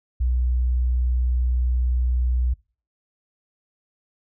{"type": "tone", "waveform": "sine", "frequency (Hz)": 61.74, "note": "B1", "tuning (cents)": 0, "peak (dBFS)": -18, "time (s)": [0.2, 2.54], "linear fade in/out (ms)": 10, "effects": ["noise-tail reverb RT60 0.4 s tail -25 dB re dry"]}